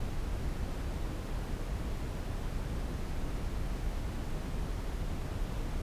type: noise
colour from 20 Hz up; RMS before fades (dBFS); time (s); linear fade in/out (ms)
brown; -35; 0-5.82; 5
effects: resampled to 32000 Hz